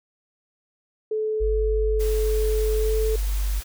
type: tone with pitch glide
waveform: sine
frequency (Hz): 433 to 438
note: A4 to A4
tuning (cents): -28 to -8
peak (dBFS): -22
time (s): 1.11-3.16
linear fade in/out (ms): 5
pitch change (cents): +20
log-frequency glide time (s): 2.76-2.94
type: tone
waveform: sine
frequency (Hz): 49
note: G1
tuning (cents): 0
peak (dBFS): -21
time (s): 1.4-3.61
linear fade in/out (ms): 20
type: noise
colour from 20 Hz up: white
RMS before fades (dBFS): -38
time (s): 1.99-3.64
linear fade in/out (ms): 20
effects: none